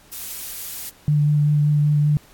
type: noise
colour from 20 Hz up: blue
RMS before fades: -31 dBFS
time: 0.12-0.9 s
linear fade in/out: 10 ms
type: tone with vibrato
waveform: sine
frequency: 148.1 Hz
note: D3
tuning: 15 cents sharp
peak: -14 dBFS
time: 1.08-2.17 s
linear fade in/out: 0 ms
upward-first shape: sine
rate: 5.2 Hz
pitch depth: 13 cents each way
effects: pink hiss -51 dBFS RMS until 2.33 s + AAC 64 kbps